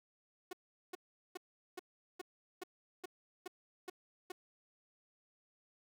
sawtooth tone bursts, 365.3 Hz, F#4, 22 cents flat, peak -38 dBFS, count 10, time 0.51-4.32 s, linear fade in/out 5 ms, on 21 ms, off 400 ms, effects none

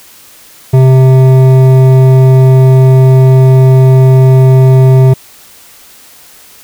triangle tone with hard clipping, 130.81 Hz, C3, in tune, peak -3 dBFS, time 0.73-5.14 s, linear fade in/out 10 ms, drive 15 dB, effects white hiss -37 dBFS RMS until 6.63 s

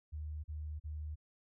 sine tone bursts, 76.2 Hz, D#2, 36 cents flat, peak -39 dBFS, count 3, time 0.12-1.158 s, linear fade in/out 20 ms, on 320 ms, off 39 ms, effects none

